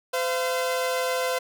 sawtooth tone pair together, 512 / 685.2 Hz, C5 / F5, -38 / -33 cents, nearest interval perfect fourth, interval 505 cents, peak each -21 / -26 dBFS, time 0.13-1.39 s, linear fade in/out 10 ms, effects none

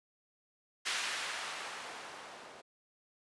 violet noise with low-pass filter sweep, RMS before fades -41 dBFS, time 0.85-2.62 s, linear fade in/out 20 ms, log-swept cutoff 2300 to 540 Hz, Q 0.8, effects resampled to 24000 Hz

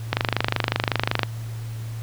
click train, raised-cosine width 0.3 ms, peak -3 dBFS, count 29, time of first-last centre 0.13-1.232 s, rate 25.4 Hz, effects added 113 Hz sine -29 dBFS peak until 2.02 s + pink hiss -45 dBFS RMS until 2.02 s

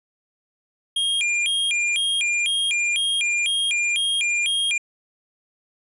square tone with vibrato, 2792 Hz, F7, 1 cent flat, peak -20 dBFS, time 0.96-4.78 s, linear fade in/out 5 ms, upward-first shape square, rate 2 Hz, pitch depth 260 cents each way, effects resampled to 24000 Hz

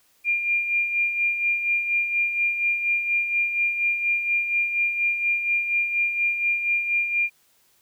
sine tone with tremolo, 2400 Hz, D7, 37 cents sharp, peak -18 dBFS, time 0.24-7.3 s, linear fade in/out 50 ms, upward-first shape sine, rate 4.2 Hz, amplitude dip 55%, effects white hiss -62 dBFS RMS until 7.81 s

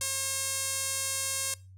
sawtooth tone with band-pass filter, 538 Hz, C5, 48 cents sharp, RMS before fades -32 dBFS, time 0.01-1.54 s, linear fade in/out 2 ms, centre 8500 Hz, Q 1.8, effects noise-tail reverb RT60 0.3 s tail -21 dB re dry + added 94 Hz sine -48 dBFS peak until 1.77 s

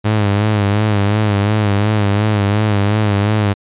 sawtooth tone with vibrato, 103.83 Hz, G#2, in tune, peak -8 dBFS, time 0.04-3.54 s, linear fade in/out 20 ms, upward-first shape sine, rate 2.8 Hz, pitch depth 67 cents each way, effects resampled to 8000 Hz

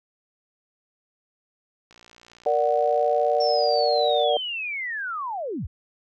click train, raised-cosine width 0.2 ms, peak -32 dBFS, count 138, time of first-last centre 1.91-4.232 s, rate 59 Hz
sine chord, Bb augmented, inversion none, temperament equal, 466.2 / 587.3 / 740 Hz, Bb4 / D5 / F#5, 0 / 0 / 0 cents, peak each -24 / -22 / -23 dBFS, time 2.46-4.37 s, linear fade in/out 2 ms
sine linear sweep, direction down, 5470 to 40 Hz, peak -27 dBFS, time 3.4-5.67 s, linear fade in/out 10 ms
effects none

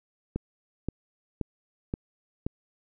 click train, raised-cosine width 3 ms, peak -16 dBFS, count 5, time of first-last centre 0.36-2.465 s, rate 1.9 Hz, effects none

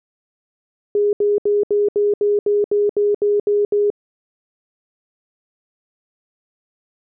sine tone bursts, 411.8 Hz, G#4, 15 cents flat, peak -13 dBFS, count 12, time 0.95-3.902 s, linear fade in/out 2 ms, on 180 ms, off 72 ms, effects none

